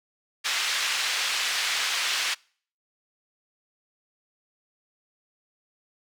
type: band-pass noise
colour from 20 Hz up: pink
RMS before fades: -27 dBFS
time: 0.44-2.35 s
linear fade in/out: 20 ms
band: 1900 to 5400 Hz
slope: 12 dB/octave
effects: noise-tail reverb RT60 0.5 s tail -26 dB re dry